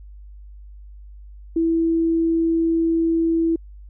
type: tone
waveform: sine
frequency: 329.6 Hz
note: E4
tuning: in tune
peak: -16 dBFS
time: 1.56-3.56 s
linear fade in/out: 5 ms
effects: added 50 Hz sine -38 dBFS peak until 3.89 s